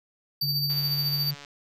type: tone with tremolo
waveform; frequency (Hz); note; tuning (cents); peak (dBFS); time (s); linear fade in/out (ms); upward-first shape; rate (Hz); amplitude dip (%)
square; 4624; D8; -28; -24; 0.41-1.31; 5; sine; 14; 45
type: tone with pitch glide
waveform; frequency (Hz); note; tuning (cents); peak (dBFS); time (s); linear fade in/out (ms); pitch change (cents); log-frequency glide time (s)
sine; 143.3 to 144.3; D3 to D3; -42 to -30; -29; 0.42-1.35; 20; +12; 1.02-1.21
type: click train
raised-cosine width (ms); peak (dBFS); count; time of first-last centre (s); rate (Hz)
0.2; -26; 108; 0.7-1.448; 143
effects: none